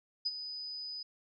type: tone with ADSR envelope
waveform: sine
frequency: 4986 Hz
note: D#8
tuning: 3 cents sharp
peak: -28 dBFS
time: 0.25-1.03 s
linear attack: 14 ms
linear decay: 36 ms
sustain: -11 dB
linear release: 8 ms
effects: none